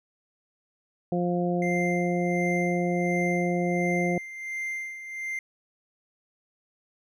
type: harmonic tone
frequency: 176 Hz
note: F3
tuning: 14 cents sharp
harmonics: 1 / 2 / 3 / 4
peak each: -26 / -29 / -31 / -32 dBFS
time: 1.12-4.18 s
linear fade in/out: 2 ms
type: tone with tremolo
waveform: triangle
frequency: 2093 Hz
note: C7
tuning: in tune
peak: -27 dBFS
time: 1.62-5.39 s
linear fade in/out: 2 ms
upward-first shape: sine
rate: 1.4 Hz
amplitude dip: 65%
effects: none

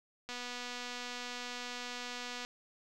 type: click train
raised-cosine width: 0.2 ms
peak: -25 dBFS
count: 530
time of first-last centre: 0.29-2.449 s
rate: 245 Hz
effects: none

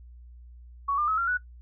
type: tone with pitch steps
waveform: sine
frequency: 1119 / 1199.3 / 1285.4 / 1377.7 / 1476.5 Hz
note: C#6 / D6 / E6 / F6 / F#6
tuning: +16 / +36 / -44 / -24 / -4 cents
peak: -23 dBFS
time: 0.88-1.375 s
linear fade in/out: 10 ms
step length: 99 ms
effects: noise-tail reverb RT60 0.1 s tail -17 dB re dry + added 60 Hz sine -45 dBFS peak until 1.61 s

